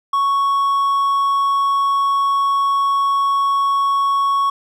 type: tone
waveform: triangle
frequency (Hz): 1110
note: C#6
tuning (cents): +2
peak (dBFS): -12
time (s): 0.13-4.5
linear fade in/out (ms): 5
effects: none